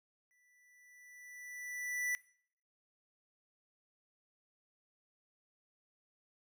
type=tone with exponential growth; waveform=square; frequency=1974 Hz; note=B6; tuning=1 cent flat; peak=-33 dBFS; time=0.31-2.15 s; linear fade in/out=0 ms; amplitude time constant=400 ms; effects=noise-tail reverb RT60 0.6 s tail -22 dB re dry